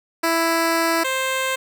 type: tone pair in turn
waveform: 10% pulse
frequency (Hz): 330.7 / 525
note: E4 / C5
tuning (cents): +6 / +6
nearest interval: minor sixth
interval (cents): 800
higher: second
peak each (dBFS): -9 / -12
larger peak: first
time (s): 0.23-1.04 / 1.04-1.56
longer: first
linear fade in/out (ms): 10
effects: none